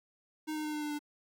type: tone with pitch steps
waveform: square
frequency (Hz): 309.3 / 306.5 / 303.6 / 300.8 / 298.1 / 295.3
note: D#4 / D#4 / D#4 / D4 / D4 / D4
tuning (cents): -10 / -26 / -42 / +42 / +26 / +10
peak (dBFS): -35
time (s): 0.47-0.992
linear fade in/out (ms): 20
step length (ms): 87
effects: 11-bit